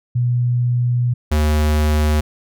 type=tone pair in turn; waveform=sine / square; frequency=122.1 / 75.84 Hz; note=B2 / D#2; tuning=-19 / -44 cents; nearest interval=minor sixth; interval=825 cents; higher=first; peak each=-14 dBFS; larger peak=neither; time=0.15-1.14 / 1.31-2.21 s; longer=first; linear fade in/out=10 ms; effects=none